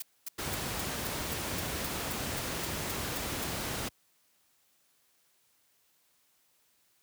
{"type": "noise bursts", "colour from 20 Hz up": "blue", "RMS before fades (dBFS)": -37, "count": 14, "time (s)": [0, 3.442], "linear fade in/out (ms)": 5, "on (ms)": 23, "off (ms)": 240}
{"type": "noise", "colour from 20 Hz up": "pink", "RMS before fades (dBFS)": -35, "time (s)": [0.38, 3.89], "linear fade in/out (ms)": 10}
{"effects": ["white hiss -70 dBFS RMS until 7.02 s", "high-pass 60 Hz 12 dB/octave"]}